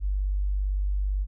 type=tone; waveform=sine; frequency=48.91 Hz; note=G1; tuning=3 cents flat; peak=-23 dBFS; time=0-1.27 s; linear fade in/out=50 ms; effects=none